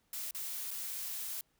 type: noise with dropouts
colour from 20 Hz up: blue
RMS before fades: -40 dBFS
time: 0.13-1.41 s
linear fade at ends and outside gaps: 2 ms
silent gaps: 0.31-0.347 / 0.707-0.712 s
effects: pink hiss -75 dBFS RMS until 1.59 s